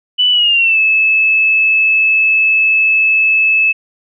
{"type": "tone with pitch glide", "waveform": "sine", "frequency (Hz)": [2977, 2607], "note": ["F#7", "E7"], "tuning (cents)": [10, -20], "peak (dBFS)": -8, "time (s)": [0.18, 3.73], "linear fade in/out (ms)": 20, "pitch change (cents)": -230, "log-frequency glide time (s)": [0.31, 0.79], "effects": []}